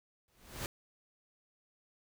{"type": "noise with exponential growth", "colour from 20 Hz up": "pink", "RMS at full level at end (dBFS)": -36, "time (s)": [0.28, 0.66], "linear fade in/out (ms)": 1, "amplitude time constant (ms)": 81, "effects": []}